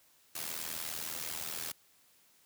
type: noise with amplitude modulation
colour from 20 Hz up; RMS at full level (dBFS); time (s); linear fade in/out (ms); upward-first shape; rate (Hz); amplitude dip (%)
white; -36; 0.35-1.72; 5; sine; 80.2; 80
effects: white hiss -66 dBFS RMS until 2.45 s + high-pass 60 Hz 12 dB/octave